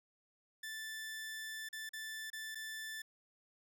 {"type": "tone with dropouts", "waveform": "sawtooth", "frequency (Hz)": 1760, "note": "A6", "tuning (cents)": 0, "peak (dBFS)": -39, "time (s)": [0.63, 3.02], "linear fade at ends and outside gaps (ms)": 5, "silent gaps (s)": [[1.689, 1.728], [1.892, 1.933], [2.302, 2.33], [2.548, 2.554]], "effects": []}